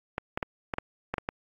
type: clicks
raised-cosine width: 0.5 ms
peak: -14 dBFS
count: 8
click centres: 0.181 / 0.375 / 0.428 / 0.738 / 0.784 / 1.14 / 1.182 / 1.289 s
effects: AAC 48 kbps